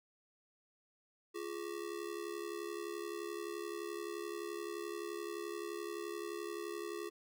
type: ring-modulated tone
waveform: square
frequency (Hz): 380.7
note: F#4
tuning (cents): +49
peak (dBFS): -38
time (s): 1.34-7.1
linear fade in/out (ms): 20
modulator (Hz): 35.8
effects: none